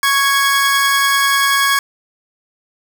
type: tone pair together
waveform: sawtooth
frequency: 1108.7 / 1657.9 Hz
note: C#6 / G#6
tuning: 0 / -3 cents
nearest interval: perfect fifth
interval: 697 cents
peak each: -11 dBFS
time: 0.03-1.79 s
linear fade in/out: 2 ms
effects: 7-bit